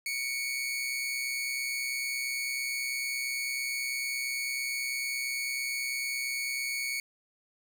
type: tone pair together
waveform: sawtooth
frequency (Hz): 2217 / 2346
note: C#7 / D7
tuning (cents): 0 / -2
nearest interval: minor second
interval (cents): 98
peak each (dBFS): -28 / -37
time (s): 0.06-7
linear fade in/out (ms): 2
effects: none